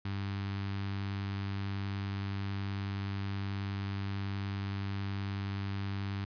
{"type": "tone with notch filter", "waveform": "sawtooth", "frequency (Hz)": 98.8, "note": "G2", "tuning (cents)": 14, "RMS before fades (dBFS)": -36, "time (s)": [0.05, 6.25], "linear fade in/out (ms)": 5, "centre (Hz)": 540, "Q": 0.77, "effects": ["resampled to 11025 Hz"]}